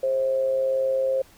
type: tone with amplitude modulation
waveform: sine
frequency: 530 Hz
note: C5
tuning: 22 cents sharp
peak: -18 dBFS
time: 0.03-1.22 s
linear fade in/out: 5 ms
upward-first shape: sine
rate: 122 Hz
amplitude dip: 45%
effects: pink hiss -54 dBFS RMS until 1.37 s